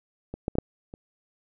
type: clicks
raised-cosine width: 2 ms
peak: -21 / -13 / -19 / -6 / -27 dBFS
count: 5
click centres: 0.34 / 0.481 / 0.554 / 0.585 / 0.939 s
effects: none